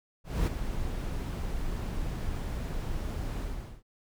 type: noise with ADSR envelope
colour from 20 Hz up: brown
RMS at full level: -24 dBFS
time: 0.24-3.83 s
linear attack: 230 ms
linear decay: 15 ms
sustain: -9 dB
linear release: 420 ms
effects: none